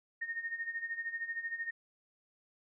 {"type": "tone with tremolo", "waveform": "sine", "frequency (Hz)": 1843, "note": "A#6", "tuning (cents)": -20, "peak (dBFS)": -33, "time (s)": [0.21, 1.71], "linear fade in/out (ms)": 10, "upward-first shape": "sine", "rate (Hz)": 13, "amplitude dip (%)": 75, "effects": []}